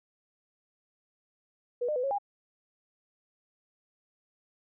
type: tone with pitch steps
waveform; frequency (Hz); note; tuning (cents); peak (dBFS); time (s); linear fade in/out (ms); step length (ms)
sine; 486.5 / 604 / 499.9 / 549 / 809; B4 / D5 / B4 / C#5 / G#5; -26 / +48 / +21 / -17 / -46; -27; 1.81-2.185; 10; 75
effects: none